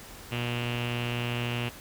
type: tone with low-pass filter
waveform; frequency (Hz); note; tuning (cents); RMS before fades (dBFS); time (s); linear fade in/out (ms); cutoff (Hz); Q
sawtooth; 120; B2; -49; -31; 0.31-1.7; 20; 2800; 6.7
effects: pink hiss -46 dBFS RMS until 1.8 s